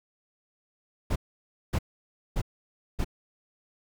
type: noise bursts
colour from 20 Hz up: brown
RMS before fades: -26 dBFS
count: 4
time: 1.1-3.046 s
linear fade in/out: 10 ms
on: 59 ms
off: 570 ms
effects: none